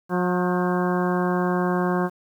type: harmonic tone with a mistuned harmonic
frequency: 180 Hz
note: F#3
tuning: 47 cents flat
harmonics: 1 / 2 / 3 / 4 / 5 / 6 / 7 / 8 / 9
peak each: -23 / -25 / -31 / -30 / -33 / -30 / -37 / -38 / -34 dBFS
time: 0.09-2.1 s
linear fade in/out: 50 ms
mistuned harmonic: 9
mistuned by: -39 cents
effects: 9-bit